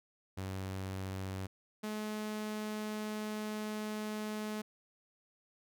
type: tone pair in turn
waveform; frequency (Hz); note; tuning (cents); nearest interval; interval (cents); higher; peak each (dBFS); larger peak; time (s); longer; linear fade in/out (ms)
sawtooth; 95.3 / 213.4; G2 / G#3; -48 / +47; octave + major second; 1395; second; -34 / -33; second; 0.37-1.47 / 1.83-4.62; second; 10
effects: none